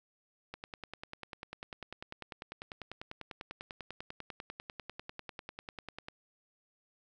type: click train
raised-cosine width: 0.3 ms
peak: -26 dBFS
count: 57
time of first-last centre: 0.54-6.085 s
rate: 10.1 Hz
effects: none